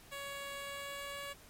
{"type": "tone with pitch glide", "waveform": "10% pulse", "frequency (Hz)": [560, 564.2], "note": ["C#5", "C#5"], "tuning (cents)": [18, 30], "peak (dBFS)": -33, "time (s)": [0.11, 1.34], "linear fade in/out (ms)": 20, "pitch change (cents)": 12, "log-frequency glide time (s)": [0.51, 1.19], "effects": ["pink hiss -58 dBFS RMS until 1.49 s", "MP3 64 kbps"]}